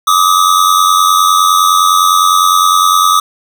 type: tone pair together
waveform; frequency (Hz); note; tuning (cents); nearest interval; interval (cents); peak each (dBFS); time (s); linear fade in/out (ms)
square; 1174.7 / 1264.5; D6 / D#6; 0 / +28; minor second; 128; -10; 0.07-3.2; 5
effects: none